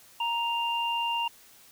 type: tone pair together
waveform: sine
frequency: 935.4 / 2794 Hz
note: A#5 / F7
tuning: +6 / 0 cents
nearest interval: octave + perfect fifth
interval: 1894 cents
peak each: -28 / -30 dBFS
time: 0.2-1.28 s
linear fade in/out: 5 ms
effects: white hiss -55 dBFS RMS until 1.71 s